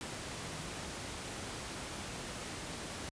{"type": "tone in noise", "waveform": "sine", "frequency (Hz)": 155.56, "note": "D#3", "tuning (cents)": 0, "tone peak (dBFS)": -50, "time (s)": [0.36, 0.68], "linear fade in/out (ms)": 0, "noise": "pink", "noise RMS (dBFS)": -42, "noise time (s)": [0.01, 3.09], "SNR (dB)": -11, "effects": ["high-pass 60 Hz 12 dB/octave", "resampled to 22050 Hz"]}